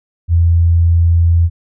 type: tone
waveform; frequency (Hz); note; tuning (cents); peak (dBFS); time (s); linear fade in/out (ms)
sine; 84.5; E2; +43; -7; 0.28-1.5; 50
effects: none